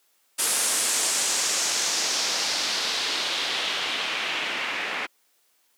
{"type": "noise with low-pass filter sweep", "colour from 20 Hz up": "white", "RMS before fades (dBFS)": -26, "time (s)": [0.38, 5.07], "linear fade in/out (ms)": 20, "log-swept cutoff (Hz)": [9900, 2200], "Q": 1.9, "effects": ["white hiss -66 dBFS RMS until 5.77 s", "high-pass 300 Hz 12 dB/octave"]}